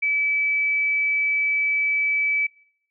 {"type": "tone", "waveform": "sine", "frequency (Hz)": 2300, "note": "D7", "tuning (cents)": -37, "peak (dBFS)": -19, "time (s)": [0.02, 2.47], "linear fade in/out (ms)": 10, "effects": ["noise-tail reverb RT60 0.7 s tail -24 dB re dry"]}